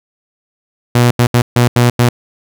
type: tone bursts at uneven times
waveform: sawtooth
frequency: 121.1 Hz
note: B2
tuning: 34 cents flat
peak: -3 dBFS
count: 6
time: 0.95-1.11 / 1.19-1.27 / 1.34-1.42 / 1.56-1.68 / 1.76-1.9 / 1.99-2.09 s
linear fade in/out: 5 ms
effects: none